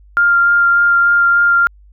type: tone with vibrato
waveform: sine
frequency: 1396.9 Hz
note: F6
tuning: in tune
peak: -8 dBFS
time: 0.17-1.67 s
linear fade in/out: 0 ms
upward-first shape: sine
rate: 3.4 Hz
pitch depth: 10 cents each way
effects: added 50 Hz sine -41 dBFS peak until 1.92 s